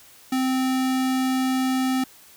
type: tone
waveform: square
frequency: 260 Hz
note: C4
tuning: 11 cents flat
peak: -21 dBFS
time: 0.32-2.04 s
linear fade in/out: 5 ms
effects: white hiss -50 dBFS RMS until 2.36 s